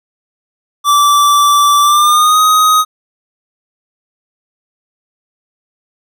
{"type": "tone with pitch glide", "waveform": "square", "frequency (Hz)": [1164, 1254.8], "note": ["D6", "D#6"], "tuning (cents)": [-16, 14], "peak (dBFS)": -7, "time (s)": [0.84, 2.85], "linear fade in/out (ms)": 50, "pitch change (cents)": 130, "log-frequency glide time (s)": [1.81, 2.4], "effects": []}